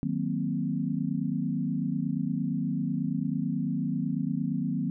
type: chord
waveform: sine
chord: C half-diminished seventh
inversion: first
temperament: equal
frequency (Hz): 155.56 / 185 / 233.1 / 261.6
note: Eb3 / Gb3 / Bb3 / C4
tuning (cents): 0 / 0 / 0 / 0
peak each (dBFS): -32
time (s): 0.03-4.9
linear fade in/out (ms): 0
effects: none